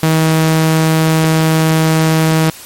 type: tone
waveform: sawtooth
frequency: 159.5 Hz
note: D#3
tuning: 43 cents sharp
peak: -5 dBFS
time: 0.03-2.5 s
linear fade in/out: 0 ms
effects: white hiss -33 dBFS RMS until 2.65 s + MP3 64 kbps